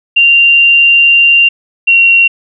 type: tone pair in turn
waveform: sine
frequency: 2776 / 2746 Hz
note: F7 / F7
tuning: -11 / -30 cents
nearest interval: unison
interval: 19 cents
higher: first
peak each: -3 dBFS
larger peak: neither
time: 0.16-1.49 / 1.87-2.28 s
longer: first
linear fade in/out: 10 ms
effects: none